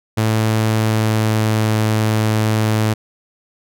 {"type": "tone with pitch glide", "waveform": "sawtooth", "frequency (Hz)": [110, 108.99], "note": ["A2", "A2"], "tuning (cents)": [0, -16], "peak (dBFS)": -10, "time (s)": [0.17, 2.94], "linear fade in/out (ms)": 10, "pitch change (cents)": -16, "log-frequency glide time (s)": [0.76, 1.62], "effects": []}